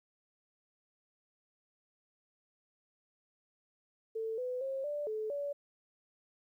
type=tone with pitch steps; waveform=sine; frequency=446 / 502 / 537 / 587 / 433 / 572 Hz; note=A4 / B4 / C5 / D5 / A4 / D5; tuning=+23 / +28 / +45 / -1 / -28 / -46 cents; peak=-34 dBFS; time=4.15-5.53 s; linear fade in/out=10 ms; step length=230 ms; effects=12-bit